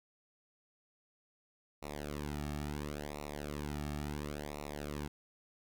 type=tone with flanger; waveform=sawtooth; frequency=73.6 Hz; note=D2; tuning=4 cents sharp; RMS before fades=-41 dBFS; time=1.82-5.08 s; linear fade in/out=10 ms; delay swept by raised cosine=0.62 to 2.02 ms; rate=0.72 Hz; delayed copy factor=-0.95; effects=none